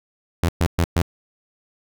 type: tone bursts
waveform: sawtooth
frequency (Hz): 85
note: F2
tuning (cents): -46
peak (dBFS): -12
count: 4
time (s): 0.43-1.018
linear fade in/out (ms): 0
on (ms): 57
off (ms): 120
effects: none